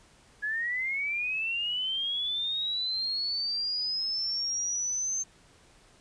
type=linear sweep; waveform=sine; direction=up; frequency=1671 to 6320 Hz; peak=-28 dBFS; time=0.42-5.24 s; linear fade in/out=20 ms; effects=pink hiss -59 dBFS RMS until 6 s + resampled to 22050 Hz